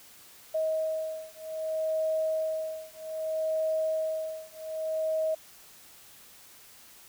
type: beating tone pair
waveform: sine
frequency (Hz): 633 / 633.63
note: D#5 / D#5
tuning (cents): +30 / +31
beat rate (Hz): 0.63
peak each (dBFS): -31 / -31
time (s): 0.54-5.35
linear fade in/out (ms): 10
effects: white hiss -53 dBFS RMS until 7.08 s